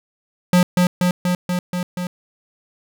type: tone with echo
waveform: square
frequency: 179.1 Hz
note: F3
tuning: 44 cents sharp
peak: -11 dBFS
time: 0.53-0.63 s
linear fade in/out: 2 ms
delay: 240 ms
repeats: 6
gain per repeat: -2 dB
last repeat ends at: 2.07 s
effects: none